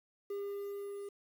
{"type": "tone with level ramp", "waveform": "triangle", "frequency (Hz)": 402.4, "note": "G4", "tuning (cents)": 45, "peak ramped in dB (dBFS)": [-34, -39], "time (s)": [0.3, 1.09], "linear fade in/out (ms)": 5, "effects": ["10-bit"]}